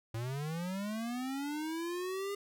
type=linear sweep; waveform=square; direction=up; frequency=110 to 406.6 Hz; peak=-36 dBFS; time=0.14-2.35 s; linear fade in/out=5 ms; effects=none